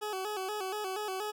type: tone with vibrato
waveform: 20% pulse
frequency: 399.4 Hz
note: G4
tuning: 32 cents sharp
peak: -29 dBFS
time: 0.01-1.32 s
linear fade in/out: 20 ms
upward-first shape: square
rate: 4.2 Hz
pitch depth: 98 cents each way
effects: none

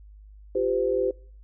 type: chord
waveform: sine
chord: F suspended second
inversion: none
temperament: equal with one note detuned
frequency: 349.2 / 392 / 510.4 Hz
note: F4 / G4 / C5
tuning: 0 / 0 / -43 cents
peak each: -30 / -25 / -25 dBFS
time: 0.55-1.11 s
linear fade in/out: 5 ms
effects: noise-tail reverb RT60 0.5 s tail -23 dB re dry + added 51 Hz sine -45 dBFS peak until 1.43 s

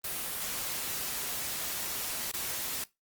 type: noise with dropouts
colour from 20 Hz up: white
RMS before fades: -35 dBFS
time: 0.04-2.84 s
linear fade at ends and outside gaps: 2 ms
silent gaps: 2.315-2.338 s
effects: noise-tail reverb RT60 0.2 s tail -20 dB re dry + Opus 32 kbps

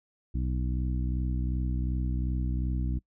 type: harmonic tone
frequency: 62.7 Hz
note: B1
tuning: 27 cents sharp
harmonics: 1 / 2 / 3 / 4 / 5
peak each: -28 / -34 / -38 / -40 / -42 dBFS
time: 0.34-2.99 s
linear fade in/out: 10 ms
effects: noise-tail reverb RT60 0.1 s tail -23 dB re dry

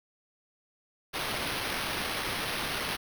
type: noise with sample-and-hold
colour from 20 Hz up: blue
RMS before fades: -33 dBFS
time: 1.13-2.97 s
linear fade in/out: 20 ms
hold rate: 7350 Hz
effects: none

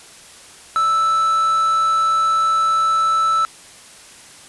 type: tone with quantisation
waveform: triangle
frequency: 1318.5 Hz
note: E6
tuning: in tune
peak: -12 dBFS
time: 0.76-3.45 s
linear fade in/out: 0 ms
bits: 5
effects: white hiss -42 dBFS RMS until 4.48 s + resampled to 24000 Hz

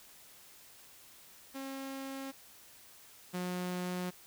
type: tone pair in turn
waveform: sawtooth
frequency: 270.1 / 180.27 Hz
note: C#4 / F#3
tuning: -45 / -45 cents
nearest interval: perfect fifth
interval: 700 cents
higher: first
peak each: -36 / -31 dBFS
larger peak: second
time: 1.54-2.32 / 3.33-4.11 s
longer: neither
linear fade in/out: 20 ms
effects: white hiss -57 dBFS RMS until 4.26 s

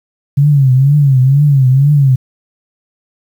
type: tone with vibrato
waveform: sine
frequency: 137.5 Hz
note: C#3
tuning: 14 cents flat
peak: -5 dBFS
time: 0.37-2.16 s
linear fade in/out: 10 ms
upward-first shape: triangle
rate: 2.1 Hz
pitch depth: 150 cents each way
effects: 7-bit

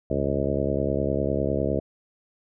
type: harmonic tone with a mistuned harmonic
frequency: 69.9 Hz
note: C#2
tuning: 15 cents sharp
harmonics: 1 / 2 / 3 / 4 / 5 / 6 / 7 / 8 / 9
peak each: -31 / -31 / -31 / -31 / -31 / -31 / -31 / -31 / -31 dBFS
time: 0.1-1.8 s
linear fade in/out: 5 ms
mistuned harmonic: 1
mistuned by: +140 cents
effects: none

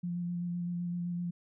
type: tone with vibrato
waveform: sine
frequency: 174.61 Hz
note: F3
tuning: in tune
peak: -32 dBFS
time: 0.03-1.31 s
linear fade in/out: 10 ms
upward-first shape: square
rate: 7.8 Hz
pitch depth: 13 cents each way
effects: none

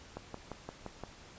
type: click train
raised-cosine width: 1 ms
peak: -26 dBFS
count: 6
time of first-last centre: 0.17-1.037 s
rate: 5.77 Hz
effects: pink hiss -54 dBFS RMS until 1.38 s + resampled to 16000 Hz

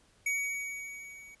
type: tone with level ramp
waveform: square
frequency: 2253 Hz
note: C#7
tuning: 28 cents sharp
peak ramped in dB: -28 to -50 dBFS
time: 0.26-1.35 s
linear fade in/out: 5 ms
effects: pink hiss -65 dBFS RMS until 1.4 s + resampled to 24000 Hz

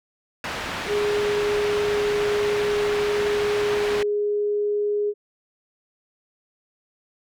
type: low-pass noise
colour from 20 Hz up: white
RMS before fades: -30 dBFS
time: 0.44-4.03 s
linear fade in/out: 2 ms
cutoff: 2400 Hz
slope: 12 dB/octave
type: tone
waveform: sine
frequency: 414.2 Hz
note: G#4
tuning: 5 cents flat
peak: -20 dBFS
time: 0.87-5.14 s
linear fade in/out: 50 ms
effects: none

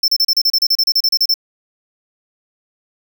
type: tone bursts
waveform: square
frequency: 5340 Hz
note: E8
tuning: 22 cents sharp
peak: -11 dBFS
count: 16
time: 0.03-1.341 s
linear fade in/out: 5 ms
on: 51 ms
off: 33 ms
effects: 7-bit

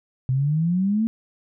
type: exponential sweep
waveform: sine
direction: up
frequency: 126.7 to 229.3 Hz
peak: -18 dBFS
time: 0.29-1.07 s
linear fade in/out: 0 ms
effects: none

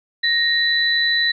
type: tone pair together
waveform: sine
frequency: 1864.7 / 3976 Hz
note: A#6 / B7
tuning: 0 / +11 cents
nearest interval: octave + minor second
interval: 1311 cents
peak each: -18 dBFS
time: 0.23-1.32 s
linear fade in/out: 10 ms
effects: none

